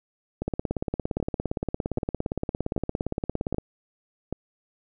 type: two click trains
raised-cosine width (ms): 2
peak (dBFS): -15 / -13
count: 6 / 55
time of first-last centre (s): 0.42-4.326 / 0.48-3.583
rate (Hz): 1.28 / 17.4
effects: none